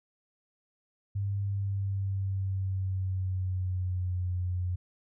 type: tone with pitch glide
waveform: sine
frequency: 99.8 to 89.94 Hz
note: G2 to F#2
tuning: +32 to -49 cents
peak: -28 dBFS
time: 1.15-4.76 s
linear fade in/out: 10 ms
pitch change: -181 cents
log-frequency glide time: 1.4-4.33 s
effects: none